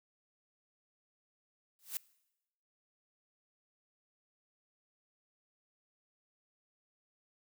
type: noise with exponential growth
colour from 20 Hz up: blue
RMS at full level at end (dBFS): -34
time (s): 1.79-1.97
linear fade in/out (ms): 0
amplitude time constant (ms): 38
effects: noise-tail reverb RT60 0.9 s tail -22 dB re dry